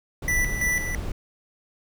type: noise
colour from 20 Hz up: brown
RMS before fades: -29 dBFS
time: 0.22-1.12 s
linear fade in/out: 5 ms
type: tone with tremolo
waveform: square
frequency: 1975.5 Hz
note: B6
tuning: in tune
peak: -22 dBFS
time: 0.28-0.95 s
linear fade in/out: 2 ms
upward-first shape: square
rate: 3 Hz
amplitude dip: 60%
effects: none